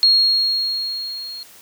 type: tone with level ramp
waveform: sine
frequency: 4280 Hz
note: C8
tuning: 38 cents sharp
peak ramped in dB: -9 to -30 dBFS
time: 0.03-1.43 s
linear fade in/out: 0 ms
effects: white hiss -45 dBFS RMS until 1.61 s + high-pass 100 Hz 12 dB/octave